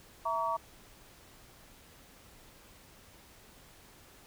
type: chord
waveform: sine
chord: A# diminished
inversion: second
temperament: equal with one note detuned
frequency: 659.3 / 932.3 / 1134.6 Hz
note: E5 / A#5 / C#6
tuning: 0 / 0 / +40 cents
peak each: -36 / -33 / -33 dBFS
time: 0.25-0.57 s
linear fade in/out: 10 ms
effects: pink hiss -57 dBFS RMS until 4.26 s